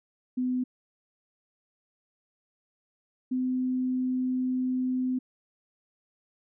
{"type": "tone pair in turn", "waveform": "sine", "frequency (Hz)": [252.4, 255.2], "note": ["B3", "C4"], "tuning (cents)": [38, -43], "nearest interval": "unison", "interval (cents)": 19, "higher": "second", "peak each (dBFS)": [-25, -25], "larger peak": "neither", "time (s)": [[0.37, 0.64], [3.31, 5.19]], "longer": "second", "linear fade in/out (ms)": 10, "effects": []}